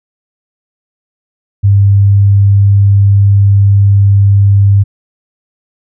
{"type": "tone", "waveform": "sine", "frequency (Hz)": 99.9, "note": "G2", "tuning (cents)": 33, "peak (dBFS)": -3, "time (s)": [1.63, 4.84], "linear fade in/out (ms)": 20, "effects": []}